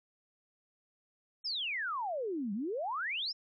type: exponential two-way sweep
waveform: sine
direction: down then up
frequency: 5500 to 191.3 to 5500 Hz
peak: -33 dBFS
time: 1.44-3.33 s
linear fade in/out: 20 ms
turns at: 2.53 s
effects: none